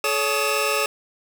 sawtooth tone cluster, 429.9 / 564 / 1250 / 2677 Hz, A4 / C#5 / D#6 / E7, -40 / +30 / +8 / +26 cents, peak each -22 dBFS, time 0.04-0.86 s, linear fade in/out 2 ms, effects 8-bit

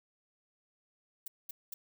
violet noise bursts, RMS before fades -41 dBFS, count 3, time 1.26-1.74 s, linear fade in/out 5 ms, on 20 ms, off 210 ms, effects none

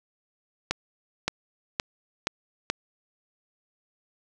accelerating click train, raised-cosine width 0.2 ms, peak -7 dBFS, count 5, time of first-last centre 0.71-2.7 s, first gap 570 ms, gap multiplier 0.91, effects none

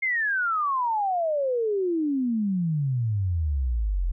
sine exponential sweep, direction down, 2147 to 40.74 Hz, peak -22 dBFS, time 0.02-4.12 s, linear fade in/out 10 ms, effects none

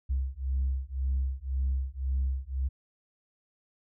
sine beating tone pair, 65.41 / 67.31 Hz, C2 / C2, 0 / +50 cents, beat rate 1.9 Hz, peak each -29 / -29 dBFS, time 0.09-2.69 s, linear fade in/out 20 ms, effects tanh soft clip ceiling -22 dBFS

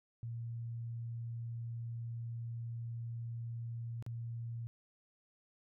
sine tone with dropouts, 116.54 Hz, A#2, in tune, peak -39 dBFS, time 0.23-4.67 s, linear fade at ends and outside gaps 0 ms, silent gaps 4.025-4.064 s, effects none

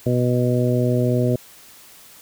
harmonic tone, 123.47 Hz, B2, in tune, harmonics 1 / 2 / 3 / 4 / 5, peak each -19 / -22 / -24 / -25 / -26 dBFS, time 0.06-1.36 s, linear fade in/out 5 ms, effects white hiss -46 dBFS RMS until 2.21 s

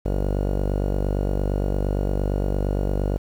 sawtooth tone with low-pass filter, 48.71 Hz, G1, 10 cents flat, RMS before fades -23 dBFS, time 0.05-3.18 s, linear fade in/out 10 ms, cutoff 550 Hz, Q 2.2, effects 8-bit

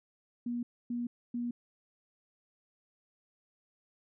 sine tone bursts, 240.1 Hz, B3, 49 cents flat, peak -32 dBFS, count 3, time 0.46-1.51 s, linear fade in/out 5 ms, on 170 ms, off 270 ms, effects none

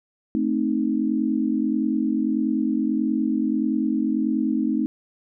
sine chord, A diminished, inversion none, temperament equal, 220 / 261.6 / 311.1 Hz, A3 / C4 / Eb4, 0 / 0 / 0 cents, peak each -24 dBFS, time 0.35-4.86 s, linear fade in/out 0 ms, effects none

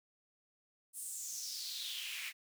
pink noise with high-pass filter sweep, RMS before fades -43 dBFS, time 0.93-2.33 s, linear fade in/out 50 ms, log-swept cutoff 9700 to 2100 Hz, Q 4.5, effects none

